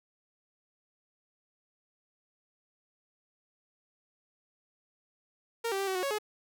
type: tone with pitch steps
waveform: sawtooth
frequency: 462.6 / 389.3 / 392.5 / 379.1 / 366.6 / 554 / 423.3 Hz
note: A#4 / G4 / G4 / F#4 / F#4 / C#5 / G#4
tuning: -13 / -12 / +2 / +42 / -16 / -1 / +33 cents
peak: -26 dBFS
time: 5.64-6.186 s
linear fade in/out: 10 ms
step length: 78 ms
effects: none